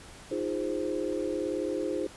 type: chord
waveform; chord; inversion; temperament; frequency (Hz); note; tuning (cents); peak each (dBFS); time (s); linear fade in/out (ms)
sine; F minor seventh; third; equal with one note detuned; 311.1 / 349.2 / 410.3 / 523.3; Eb4 / F4 / Ab4 / C5; 0 / 0 / -21 / 0; -34; 0.31-2.07; 5
effects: pink hiss -49 dBFS RMS until 2.16 s + resampled to 24000 Hz